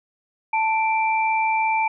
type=tone pair together; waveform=sine; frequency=882.9 / 2349 Hz; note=A5 / D7; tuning=+6 / 0 cents; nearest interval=octave + perfect fourth; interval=1694 cents; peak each=-19 / -24 dBFS; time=0.53-1.88 s; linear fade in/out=5 ms; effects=none